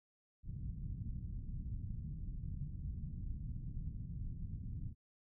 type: low-pass noise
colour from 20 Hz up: pink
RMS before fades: -43 dBFS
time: 0.43-4.95 s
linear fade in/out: 50 ms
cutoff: 170 Hz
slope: 24 dB/octave
effects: none